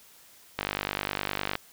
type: click train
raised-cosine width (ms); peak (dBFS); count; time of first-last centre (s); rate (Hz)
0.3; -11; 49; 0.59-1.554; 49.8
effects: white hiss -55 dBFS RMS until 1.72 s

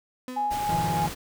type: tone with exponential decay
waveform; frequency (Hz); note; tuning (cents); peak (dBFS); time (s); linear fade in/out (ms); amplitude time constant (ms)
35% pulse; 253.1; B3; +43; -30; 0.28-0.88; 1; 130
type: tone with tremolo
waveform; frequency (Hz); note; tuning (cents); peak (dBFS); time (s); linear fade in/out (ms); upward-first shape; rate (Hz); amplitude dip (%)
sine; 830.6; G#5; 0; -23; 0.36-1.07; 10; sine; 3.3; 35
type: noise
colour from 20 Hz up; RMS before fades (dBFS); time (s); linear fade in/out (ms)
pink; -36; 0.5-1.15; 20
type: chord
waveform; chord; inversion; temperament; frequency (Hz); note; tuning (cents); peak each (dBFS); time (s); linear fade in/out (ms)
40% pulse; F half-diminished seventh; first; equal with one note detuned; 103.83 / 123.47 / 155.56 / 173.71; Ab2 / Cb3 / Eb3 / F3; 0 / 0 / 0 / -9; -36 / -36 / -31 / -31; 0.69-1.09; 5
effects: none

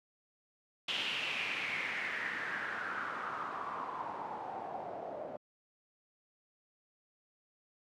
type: noise with low-pass filter sweep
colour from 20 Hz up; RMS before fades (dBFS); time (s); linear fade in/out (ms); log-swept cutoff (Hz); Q
white; -39; 0.88-5.37; 5; 3100 to 600; 4.9
effects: high-pass 150 Hz 12 dB/octave

